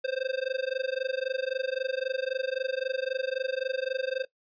square tone with amplitude modulation, 523.3 Hz, C5, in tune, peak -25 dBFS, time 0.04-4.25 s, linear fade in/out 10 ms, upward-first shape sine, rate 23.8 Hz, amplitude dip 100%, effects noise-tail reverb RT60 0.1 s tail -18 dB re dry + resampled to 11025 Hz

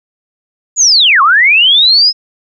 sine linear two-way sweep, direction down then up, 7010 to 1046.5 to 5180 Hz, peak -4 dBFS, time 0.76-2.13 s, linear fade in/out 50 ms, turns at 1.22 s, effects none

